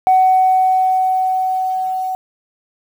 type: tone with level ramp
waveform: sine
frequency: 750 Hz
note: F#5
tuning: 23 cents sharp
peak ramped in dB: -6 to -18 dBFS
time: 0.07-2.15 s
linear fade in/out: 0 ms
effects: tanh soft clip ceiling -5 dBFS + 7-bit